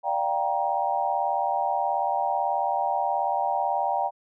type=chord; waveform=sine; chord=G minor seventh; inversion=second; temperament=just; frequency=588 / 705.6 / 784 / 940.8 Hz; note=D5 / F5 / G5 / Bb5; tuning=+2 / +18 / 0 / +16 cents; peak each=-31 / -29 / -26 / -28 dBFS; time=0.03-4.11 s; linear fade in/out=50 ms; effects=none